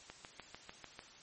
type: click train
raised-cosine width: 0.3 ms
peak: -30 dBFS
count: 7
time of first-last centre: 0.1-0.992 s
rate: 6.73 Hz
effects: white hiss -57 dBFS RMS until 1.22 s + MP3 32 kbps